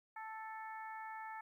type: harmonic tone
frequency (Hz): 440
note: A4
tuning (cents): 0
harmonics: 2 / 3 / 4 / 5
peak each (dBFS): -46 / -53 / -52 / -57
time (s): 0.16-1.41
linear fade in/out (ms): 5
effects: 13-bit